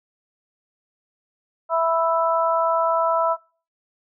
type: harmonic tone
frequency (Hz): 329.6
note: E4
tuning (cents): 0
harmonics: 2 / 3 / 4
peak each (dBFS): -20 / -22 / -23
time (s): 1.69-3.37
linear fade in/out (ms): 50
effects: noise-tail reverb RT60 0.4 s tail -25 dB re dry